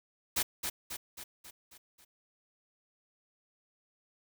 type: noise with echo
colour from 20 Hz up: white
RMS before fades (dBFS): -30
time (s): 0.36-0.43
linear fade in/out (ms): 10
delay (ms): 270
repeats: 6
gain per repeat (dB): -5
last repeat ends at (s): 2.05
effects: none